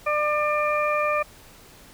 harmonic tone, 598 Hz, D5, 31 cents sharp, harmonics 1 / 2 / 3 / 4, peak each -24 / -24 / -34 / -28 dBFS, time 0.06-1.23 s, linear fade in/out 10 ms, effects pink hiss -49 dBFS RMS until 1.93 s

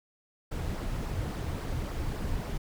brown noise with flanger, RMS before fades -33 dBFS, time 0.51-2.58 s, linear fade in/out 10 ms, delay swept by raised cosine 0.29 to 5.29 ms, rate 3.6 Hz, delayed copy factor -0.5, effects none

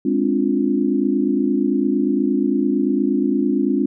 sine chord, D half-diminished seventh, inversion second, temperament equal with one note detuned, 207.7 / 261.6 / 290.3 / 349.2 Hz, Ab3 / C4 / D4 / F4, 0 / 0 / -20 / 0 cents, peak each -22 / -20 / -20 / -23 dBFS, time 0.05-3.86 s, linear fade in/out 5 ms, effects none

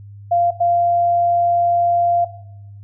sine tone bursts at uneven times, 693 Hz, F5, 14 cents flat, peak -12 dBFS, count 2, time 0.31-0.51 / 0.6-2.25 s, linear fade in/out 10 ms, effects noise-tail reverb RT60 0.9 s tail -17 dB re dry + added 101 Hz sine -35 dBFS peak until 2.83 s

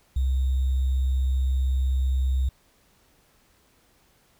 sine tone with sample-and-hold, 65.41 Hz, C2, in tune, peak -20 dBFS, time 0.16-2.49 s, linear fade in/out 5 ms, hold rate 3675 Hz, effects pink hiss -62 dBFS RMS until 4.39 s

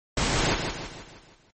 pink noise with echo, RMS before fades -24 dBFS, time 0.17-0.55 s, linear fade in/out 5 ms, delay 160 ms, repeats 6, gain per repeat -6 dB, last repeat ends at 1.51 s, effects low-pass 11000 Hz 12 dB/octave + MP3 32 kbps

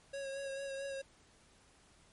square tone with vibrato, 548 Hz, C#5, 20 cents flat, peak -40 dBFS, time 0.13-1.02 s, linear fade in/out 10 ms, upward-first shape sine, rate 4.5 Hz, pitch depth 24 cents each way, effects pink hiss -65 dBFS RMS until 2.12 s + MP3 48 kbps

